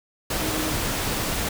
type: tone in noise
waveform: sine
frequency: 311.1 Hz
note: D#4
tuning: in tune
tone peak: -30 dBFS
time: 0.41-0.75 s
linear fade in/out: 5 ms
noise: pink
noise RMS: -26 dBFS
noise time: 0.3-1.49 s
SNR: -7 dB
effects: none